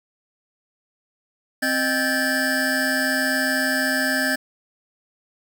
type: tone cluster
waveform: square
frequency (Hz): 262.1 / 616 / 1573 / 1732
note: C4 / D#5 / G6 / A6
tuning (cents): +3 / -17 / +6 / -28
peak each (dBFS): -26 / -29 / -26 / -24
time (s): 1.62-4.36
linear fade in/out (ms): 10
effects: 9-bit